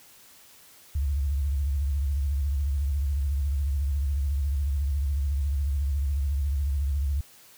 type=tone with vibrato; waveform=sine; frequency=70.2 Hz; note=C#2; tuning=22 cents sharp; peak=-23 dBFS; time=0.95-7.21 s; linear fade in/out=5 ms; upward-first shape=triangle; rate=14 Hz; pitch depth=150 cents each way; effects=white hiss -53 dBFS RMS until 7.57 s